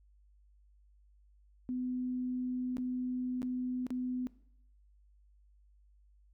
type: tone with dropouts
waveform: sine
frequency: 251.8 Hz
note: B3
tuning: 34 cents sharp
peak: -33 dBFS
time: 1.69-4.27 s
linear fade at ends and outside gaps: 0 ms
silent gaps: 2.769-2.782 / 3.419-3.429 / 3.867-3.905 s
effects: noise-tail reverb RT60 0.7 s tail -19 dB re dry + added 50 Hz sine -61 dBFS peak until 6.33 s